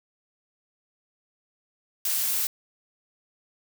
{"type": "noise", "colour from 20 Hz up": "blue", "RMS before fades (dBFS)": -26, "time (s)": [2.05, 2.47], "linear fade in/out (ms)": 2, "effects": []}